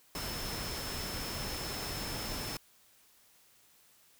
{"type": "tone in noise", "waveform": "sine", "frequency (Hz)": 5274, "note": "E8", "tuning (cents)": 0, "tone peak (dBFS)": -43, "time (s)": [0.15, 2.57], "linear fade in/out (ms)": 2, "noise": "pink", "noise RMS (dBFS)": -39, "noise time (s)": [0.15, 2.57], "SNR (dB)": -7, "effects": ["white hiss -64 dBFS RMS until 4.19 s"]}